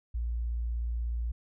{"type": "tone", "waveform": "sine", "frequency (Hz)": 58.27, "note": "A#1", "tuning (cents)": 0, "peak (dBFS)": -29, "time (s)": [0.14, 1.32], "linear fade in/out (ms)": 10, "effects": []}